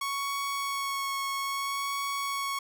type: tone with vibrato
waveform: sawtooth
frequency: 1108 Hz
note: C#6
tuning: 1 cent flat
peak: -26 dBFS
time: 0.01-2.59 s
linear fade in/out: 5 ms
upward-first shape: sine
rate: 0.61 Hz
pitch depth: 13 cents each way
effects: none